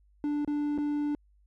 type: tone with dropouts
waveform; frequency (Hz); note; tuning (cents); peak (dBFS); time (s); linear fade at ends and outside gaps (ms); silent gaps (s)
triangle; 293.7; D4; 0; -25; 0.24-1.15; 1; 0.448-0.476 / 0.778-0.784
effects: added 50 Hz sine -60 dBFS peak until 1.46 s